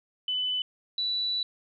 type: tone pair in turn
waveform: sine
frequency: 3004 / 3953 Hz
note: F#7 / B7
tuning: +26 / +1 cents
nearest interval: perfect fourth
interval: 475 cents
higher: second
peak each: -26 / -26 dBFS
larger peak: neither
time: 0.28-0.62 / 0.98-1.43 s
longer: second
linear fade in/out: 2 ms
effects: none